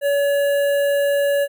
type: tone with notch filter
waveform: square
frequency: 567 Hz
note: C#5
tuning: 39 cents sharp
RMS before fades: -18 dBFS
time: 0.01-1.48 s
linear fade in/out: 50 ms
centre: 5200 Hz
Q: 0.5
effects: none